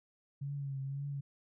sine tone with vibrato, 138.59 Hz, C#3, in tune, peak -36 dBFS, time 0.41-1.21 s, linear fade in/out 10 ms, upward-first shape triangle, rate 1.9 Hz, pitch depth 55 cents each way, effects none

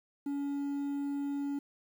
triangle tone with quantisation, 282.7 Hz, C#4, 34 cents sharp, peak -30 dBFS, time 0.26-1.59 s, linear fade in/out 5 ms, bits 10, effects none

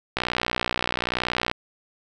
click train, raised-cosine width 0.3 ms, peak -7 dBFS, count 83, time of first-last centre 0.17-1.514 s, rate 61 Hz, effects none

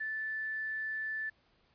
sine tone with quantisation, 1754 Hz, A6, 6 cents flat, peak -34 dBFS, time 0-1.3 s, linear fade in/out 10 ms, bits 10, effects pink hiss -70 dBFS RMS until 1.74 s + resampled to 11025 Hz

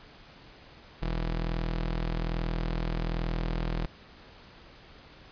sawtooth tone pair together, 41.2 / 82.41 Hz, E1 / E2, 0 / 0 cents, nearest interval octave, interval 1200 cents, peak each -24 / -33 dBFS, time 1.02-3.86 s, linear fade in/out 0 ms, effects pink hiss -52 dBFS RMS until 5.31 s + resampled to 11025 Hz

